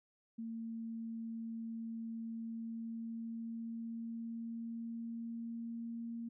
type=tone with pitch glide; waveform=sine; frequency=227.2 to 232 Hz; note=A#3 to A#3; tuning=-44 to -8 cents; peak=-40 dBFS; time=0.38-6.29 s; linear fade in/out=10 ms; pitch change=+36 cents; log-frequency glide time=2.29-6.17 s; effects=none